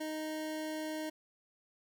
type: tone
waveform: 25% pulse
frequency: 311.1 Hz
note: D#4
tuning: in tune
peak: -33 dBFS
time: 0-1.1 s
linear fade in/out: 10 ms
effects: none